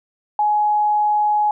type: tone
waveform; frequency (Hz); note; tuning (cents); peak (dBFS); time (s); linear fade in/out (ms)
sine; 840; G#5; +19; -14; 0.39-1.51; 2
effects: none